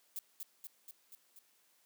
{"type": "noise with echo", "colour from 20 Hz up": "violet", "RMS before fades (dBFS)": -41, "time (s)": [0.16, 0.19], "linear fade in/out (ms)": 0, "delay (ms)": 240, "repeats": 5, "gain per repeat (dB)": -3, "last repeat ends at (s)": 1.39, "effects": ["white hiss -71 dBFS RMS until 1.85 s", "high-pass 200 Hz 12 dB/octave"]}